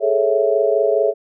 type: chord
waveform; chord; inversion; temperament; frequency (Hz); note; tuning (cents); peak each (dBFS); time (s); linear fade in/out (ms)
sine; A major seventh; third; equal; 415.3 / 440 / 554.4 / 659.3; G#4 / A4 / C#5 / E5; 0 / 0 / 0 / 0; -19; 0-1.14; 50
effects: none